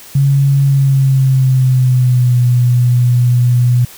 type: tone with pitch glide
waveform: sine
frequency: 138.59 to 122.76 Hz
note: C#3 to B2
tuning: 0 to -10 cents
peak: -7 dBFS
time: 0.15-3.85 s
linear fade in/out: 5 ms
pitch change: -210 cents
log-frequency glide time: 0.64-2.4 s
effects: white hiss -36 dBFS RMS until 3.97 s